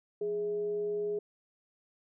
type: tone with frequency modulation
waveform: sine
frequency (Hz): 415.3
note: G#4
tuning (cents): 0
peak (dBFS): -30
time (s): 0.21-1.19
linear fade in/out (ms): 5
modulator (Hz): 238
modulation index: 0.22
effects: none